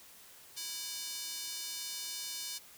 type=tone with high-pass filter; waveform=square; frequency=329.6 Hz; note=E4; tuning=in tune; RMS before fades=-41 dBFS; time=0.56-2.59 s; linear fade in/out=20 ms; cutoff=4600 Hz; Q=1.3; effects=white hiss -56 dBFS RMS until 2.77 s